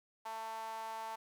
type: tone with high-pass filter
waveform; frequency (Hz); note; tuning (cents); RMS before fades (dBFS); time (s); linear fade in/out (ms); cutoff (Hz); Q
sawtooth; 222.7; A3; +21; -43; 0.25-1.16; 10; 850; 6.4
effects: none